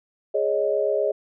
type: chord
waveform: sine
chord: Ab suspended fourth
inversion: none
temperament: equal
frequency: 415.3 / 554.4 / 622.3 Hz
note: Ab4 / Db5 / Eb5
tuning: 0 / 0 / 0 cents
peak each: -24 dBFS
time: 0.34-1.12 s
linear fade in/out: 10 ms
effects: none